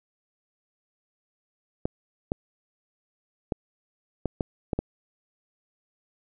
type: clicks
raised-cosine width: 2 ms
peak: -12 dBFS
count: 7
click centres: 1.855 / 2.319 / 3.522 / 4.257 / 4.408 / 4.732 / 4.79 s
effects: none